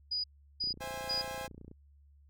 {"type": "tone bursts", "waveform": "sine", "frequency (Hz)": 4926, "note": "D#8", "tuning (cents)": -18, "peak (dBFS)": -31, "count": 3, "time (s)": [0.11, 1.22], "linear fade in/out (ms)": 10, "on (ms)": 130, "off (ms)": 360}
{"type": "click train", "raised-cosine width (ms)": 3, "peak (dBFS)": -36, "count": 33, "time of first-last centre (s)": [0.64, 1.714], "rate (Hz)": 29.8}
{"type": "chord", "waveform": "sawtooth", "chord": "C augmented", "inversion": "none", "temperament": "equal with one note detuned", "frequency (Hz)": [523.3, 659.3, 821.5], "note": ["C5", "E5", "G#5"], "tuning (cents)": [0, 0, -19], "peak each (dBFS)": [-38, -43, -38], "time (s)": [0.8, 1.48], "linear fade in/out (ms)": 20}
{"effects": ["added 71 Hz sine -58 dBFS peak until 2.29 s"]}